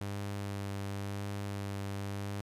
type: tone with vibrato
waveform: sawtooth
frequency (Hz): 100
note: G2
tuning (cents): +35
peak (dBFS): -32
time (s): 0.01-2.41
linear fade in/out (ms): 0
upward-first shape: sine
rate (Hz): 0.93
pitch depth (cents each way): 12
effects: resampled to 32000 Hz + 12-bit